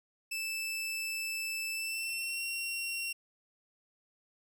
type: tone with pitch glide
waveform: sawtooth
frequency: 2637 to 2739 Hz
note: E7 to F7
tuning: 0 to -34 cents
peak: -31 dBFS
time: 0.31-3.13 s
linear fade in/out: 10 ms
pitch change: +66 cents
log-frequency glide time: 1.72-2.43 s
effects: none